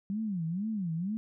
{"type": "tone with vibrato", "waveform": "sine", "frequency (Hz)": 189.1, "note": "F#3", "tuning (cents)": 38, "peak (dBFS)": -30, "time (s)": [0.1, 1.17], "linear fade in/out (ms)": 0, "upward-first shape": "sine", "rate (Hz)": 2.1, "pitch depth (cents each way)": 280, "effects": []}